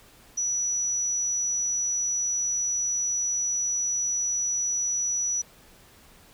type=tone; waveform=sine; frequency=5890 Hz; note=F#8; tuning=9 cents flat; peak=-24 dBFS; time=0.37-5.42 s; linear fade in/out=10 ms; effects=pink hiss -54 dBFS RMS until 6.33 s